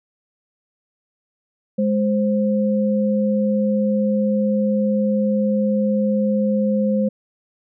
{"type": "tone pair together", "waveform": "sine", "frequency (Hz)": [207.7, 523.4], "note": ["G#3", "C5"], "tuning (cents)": [0, 0], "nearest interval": "octave + major third", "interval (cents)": 1600, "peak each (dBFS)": [-17, -21], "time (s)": [1.78, 7.09], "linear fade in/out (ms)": 10, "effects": []}